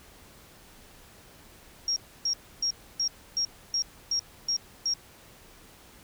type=tone bursts; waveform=sine; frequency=5588 Hz; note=F8; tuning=in tune; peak=-24 dBFS; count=9; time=1.88-4.938 s; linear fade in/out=2 ms; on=82 ms; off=290 ms; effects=pink hiss -53 dBFS RMS until 6.03 s